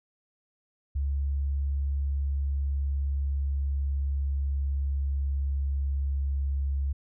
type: tone with pitch glide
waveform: sine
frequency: 69.8 to 69.04 Hz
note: C#2 to C#2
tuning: +13 to -6 cents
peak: -25 dBFS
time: 0.95-6.93 s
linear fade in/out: 10 ms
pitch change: -19 cents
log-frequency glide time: 1.24-6.38 s
effects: none